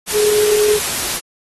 sine tone in noise, 420.9 Hz, G#4, 23 cents sharp, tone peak -12 dBFS, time 0.12-0.8 s, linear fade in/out 50 ms, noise white, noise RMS -20 dBFS, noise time 0.06-1.21 s, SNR +5 dB, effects AAC 32 kbps

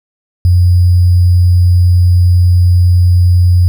sine tone with sample-and-hold, 89 Hz, F2, 33 cents sharp, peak -4 dBFS, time 0.45-3.68 s, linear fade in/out 0 ms, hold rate 4900 Hz, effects none

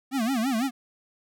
square tone with vibrato, 245.2 Hz, B3, 12 cents flat, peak -24 dBFS, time 0.11-0.71 s, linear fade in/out 50 ms, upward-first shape sine, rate 6 Hz, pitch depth 210 cents each way, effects none

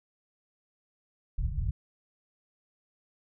pink low-pass noise, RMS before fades -30 dBFS, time 1.38-1.71 s, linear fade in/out 5 ms, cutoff 140 Hz, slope 48 dB/octave, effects none

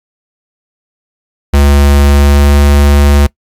square tone with pitch glide, 71 to 71.58 Hz, C#2 to D2, +42 to -44 cents, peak -4 dBFS, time 1.53-3.27 s, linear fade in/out 10 ms, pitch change +14 cents, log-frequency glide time 2.06-2.59 s, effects noise-tail reverb RT60 0.1 s tail -22 dB re dry + MP3 96 kbps

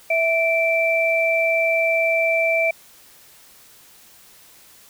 sine tone pair together, 656 / 2338 Hz, E5 / D7, -9 / -8 cents, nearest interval octave + minor seventh, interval 2201 cents, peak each -19 dBFS, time 0.1-2.71 s, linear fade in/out 5 ms, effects white hiss -49 dBFS RMS until 4.89 s

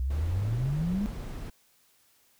sine exponential sweep, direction up, 61.5 to 213.2 Hz, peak -26 dBFS, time 0-1.06 s, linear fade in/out 0 ms
brown noise, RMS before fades -37 dBFS, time 0.1-1.5 s, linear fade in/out 5 ms
effects white hiss -65 dBFS RMS until 2.39 s

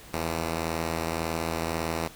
5% pulse tone pair together, 81.8 / 170.94 Hz, E2 / F3, -13 / -37 cents, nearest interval octave + minor second, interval 1276 cents, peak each -17 / -26 dBFS, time 0.13-2.08 s, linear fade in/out 10 ms, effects pink hiss -48 dBFS RMS until 2.15 s

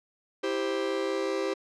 45% pulse chord, C major, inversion first, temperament just, 327 / 392.4 / 523.3 Hz, E4 / G4 / C5, -14 / +2 / 0 cents, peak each -34 / -30 / -32 dBFS, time 0.43-1.54 s, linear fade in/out 10 ms, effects low-pass 5000 Hz 12 dB/octave

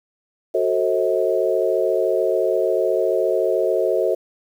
sine chord, F# diminished seventh, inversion none, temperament just, 370 / 444 / 532.8 / 639.4 Hz, F#4 / A4 / C5 / Eb5, 0 / +16 / +31 / +47 cents, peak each -22 dBFS, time 0.54-4.15 s, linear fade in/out 10 ms, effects 8-bit

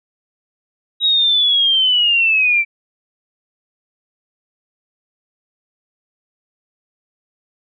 sine linear sweep, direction down, 3831 to 2319 Hz, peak -11 dBFS, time 1-2.65 s, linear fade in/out 50 ms, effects none

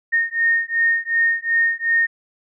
sine beating tone pair, 1840 / 1842.7 Hz, A#6 / A#6, -23 / -21 cents, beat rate 2.7 Hz, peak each -19 dBFS, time 0.12-2.07 s, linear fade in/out 20 ms, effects none

